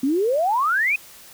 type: exponential sweep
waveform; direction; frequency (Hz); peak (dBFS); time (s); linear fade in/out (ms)
sine; up; 253.8 to 2569; -17; 0.03-0.96; 5
effects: white hiss -45 dBFS RMS until 1.33 s